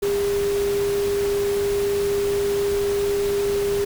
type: tone in noise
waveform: sine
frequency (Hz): 403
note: G4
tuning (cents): +48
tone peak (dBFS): -19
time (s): 0.02-3.85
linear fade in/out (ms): 10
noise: pink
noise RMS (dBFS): -32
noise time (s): 0.02-3.85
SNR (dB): +10
effects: none